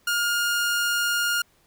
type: tone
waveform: sawtooth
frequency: 1417 Hz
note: F6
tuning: 25 cents sharp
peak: -18 dBFS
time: 0.07-1.42 s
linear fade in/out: 5 ms
effects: pink hiss -62 dBFS RMS until 1.66 s